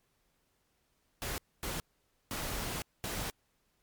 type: noise bursts at uneven times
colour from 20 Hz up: pink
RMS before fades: -37 dBFS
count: 4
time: 1.22-1.38 / 1.63-1.8 / 2.31-2.82 / 3.04-3.3 s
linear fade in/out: 0 ms
effects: pink hiss -75 dBFS RMS until 3.82 s + MP3 96 kbps